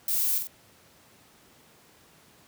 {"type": "noise with echo", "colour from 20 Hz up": "violet", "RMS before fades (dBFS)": -27, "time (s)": [0.08, 0.38], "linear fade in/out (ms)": 2, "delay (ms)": 46, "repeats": 2, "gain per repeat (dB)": -5, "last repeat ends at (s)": 0.472, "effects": ["pink hiss -57 dBFS RMS until 2.47 s", "high-pass 100 Hz 12 dB/octave"]}